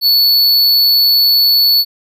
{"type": "tone", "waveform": "square", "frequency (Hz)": 4435, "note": "C#8", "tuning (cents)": 0, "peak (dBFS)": -8, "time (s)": [0.01, 1.85], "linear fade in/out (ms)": 50, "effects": []}